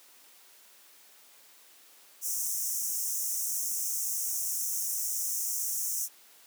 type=high-pass noise; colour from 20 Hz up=pink; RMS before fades=-32 dBFS; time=2.21-6.09 s; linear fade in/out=50 ms; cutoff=5600 Hz; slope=96 dB/octave; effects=white hiss -57 dBFS RMS until 6.46 s + high-pass 300 Hz 12 dB/octave